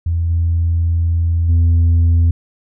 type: tone with level steps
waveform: sine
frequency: 84 Hz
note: E2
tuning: 33 cents sharp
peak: -13 / -11 / -6 dBFS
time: 0.06-2.31 s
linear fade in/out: 5 ms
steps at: 0.29 / 1.48 s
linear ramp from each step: 20 ms
effects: tanh soft clip ceiling -8 dBFS